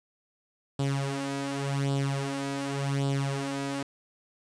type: tone with flanger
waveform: sawtooth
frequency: 138.59 Hz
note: C#3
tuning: in tune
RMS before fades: -30 dBFS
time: 0.79-3.83 s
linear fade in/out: 5 ms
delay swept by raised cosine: 0.24 to 4.14 ms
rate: 0.88 Hz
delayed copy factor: +0.7
effects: resampled to 22050 Hz + 8-bit